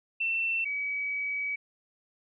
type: tone pair in turn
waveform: sine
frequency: 2688 / 2275 Hz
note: E7 / C#7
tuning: +33 / +44 cents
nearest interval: minor third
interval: 289 cents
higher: first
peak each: -26 / -29 dBFS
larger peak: first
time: 0.2-0.65 / 0.65-1.56 s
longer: second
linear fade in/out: 10 ms
effects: none